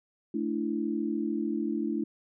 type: chord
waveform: sine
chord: A suspended fourth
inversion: none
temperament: equal with one note detuned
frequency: 220 / 293.7 / 334 Hz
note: A3 / D4 / E4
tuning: 0 / 0 / +23 cents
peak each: -32 dBFS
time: 0.34-2.04 s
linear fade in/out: 5 ms
effects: none